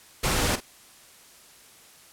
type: noise with echo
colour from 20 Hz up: pink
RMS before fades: -24 dBFS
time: 0.23-0.56 s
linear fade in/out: 10 ms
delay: 46 ms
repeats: 1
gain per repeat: -13 dB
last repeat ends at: 0.606 s
effects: white hiss -52 dBFS RMS until 2.12 s + low-pass 12000 Hz 12 dB/octave